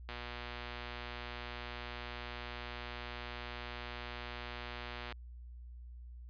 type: click train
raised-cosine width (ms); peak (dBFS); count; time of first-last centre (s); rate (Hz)
0.3; -27; 605; 0.09-5.123; 120
effects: added 60 Hz sine -47 dBFS peak until 6.29 s + resampled to 11025 Hz